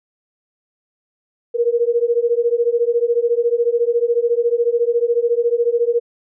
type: beating tone pair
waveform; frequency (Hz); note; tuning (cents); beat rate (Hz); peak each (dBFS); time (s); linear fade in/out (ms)
sine; 466.2 / 480.2; A#4 / B4; 0 / -49; 14; -17; 1.54-6; 20
effects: none